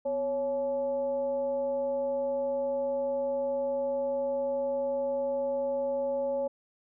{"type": "tone with frequency modulation", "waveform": "sine", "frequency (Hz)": 554.4, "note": "C#5", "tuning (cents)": 0, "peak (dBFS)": -27, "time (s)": [0.05, 6.48], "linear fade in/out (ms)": 10, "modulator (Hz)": 303, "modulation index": 0.42, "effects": []}